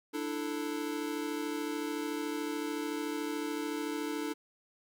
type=chord; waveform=square; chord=D suspended second; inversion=none; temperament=equal with one note detuned; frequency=295.9 / 329.6 / 440 Hz; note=D4 / E4 / A4; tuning=+13 / 0 / 0 cents; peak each=-37 / -40 / -40 dBFS; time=0.13-4.34 s; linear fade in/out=20 ms; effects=none